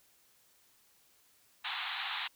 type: band-pass noise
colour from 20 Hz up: white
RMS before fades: -38 dBFS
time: 1.64-2.28 s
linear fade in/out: 10 ms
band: 750 to 4000 Hz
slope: 96 dB/octave
effects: white hiss -67 dBFS RMS until 2.35 s